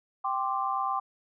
sine chord, G suspended fourth, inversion none, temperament equal, 784 / 1046.5 / 1174.7 Hz, G5 / C6 / D6, 0 / 0 / 0 cents, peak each -31 dBFS, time 0.24-1 s, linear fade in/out 10 ms, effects none

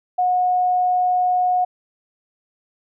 sine tone, 727 Hz, F#5, 31 cents flat, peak -15 dBFS, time 0.18-1.65 s, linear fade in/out 10 ms, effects none

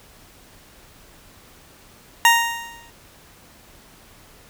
20% pulse tone with exponential decay, 932.3 Hz, A#5, in tune, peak -4 dBFS, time 2.25-2.9 s, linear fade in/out 1 ms, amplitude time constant 140 ms, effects pink hiss -49 dBFS RMS until 4.49 s

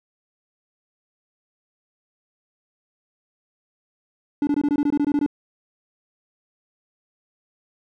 triangle tone bursts, 290 Hz, D4, 22 cents flat, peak -15 dBFS, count 12, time 4.42-5.263 s, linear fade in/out 2 ms, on 51 ms, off 21 ms, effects none

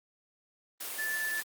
sine tone in noise, 1747 Hz, A6, 13 cents flat, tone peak -31 dBFS, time 0.98-1.41 s, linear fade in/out 10 ms, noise white, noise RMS -38 dBFS, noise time 0.8-1.43 s, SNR +4 dB, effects high-pass 300 Hz 12 dB/octave + Opus 24 kbps

